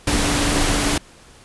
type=tone in noise; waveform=sine; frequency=289.6 Hz; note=D4; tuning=24 cents flat; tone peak=-24 dBFS; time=0.07-0.98 s; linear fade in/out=5 ms; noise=pink; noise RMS=-19 dBFS; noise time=0.07-0.98 s; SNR=-8 dB; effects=pink hiss -47 dBFS RMS until 1.44 s + resampled to 24000 Hz